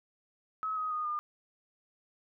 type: tone with pitch steps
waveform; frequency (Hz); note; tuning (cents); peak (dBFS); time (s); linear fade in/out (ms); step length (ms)
sine; 1283 / 1258 / 1233.6 / 1209.6; E6 / D#6 / D#6 / D#6; -47 / +19 / -15 / -49; -31; 0.63-1.19; 0; 140
effects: none